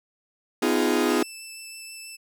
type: chord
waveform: 40% pulse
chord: F half-diminished seventh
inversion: second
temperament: equal with one note detuned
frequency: 251.4 / 311.1 / 349.2 / 415.3 Hz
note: Cb4 / Eb4 / F4 / Ab4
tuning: +31 / 0 / 0 / 0 cents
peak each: -25 dBFS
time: 0.62-1.23 s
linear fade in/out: 5 ms
type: tone with vibrato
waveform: 15% pulse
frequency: 2645 Hz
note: E7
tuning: 5 cents sharp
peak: -31 dBFS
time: 1.08-2.17 s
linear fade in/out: 20 ms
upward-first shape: triangle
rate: 6.2 Hz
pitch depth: 10 cents each way
effects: none